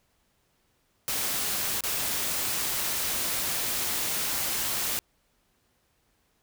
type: noise with dropouts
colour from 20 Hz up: white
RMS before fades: -29 dBFS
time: 1.08-4.99 s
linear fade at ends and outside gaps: 0 ms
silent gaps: 1.807-1.837 s
effects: pink hiss -70 dBFS RMS until 6.42 s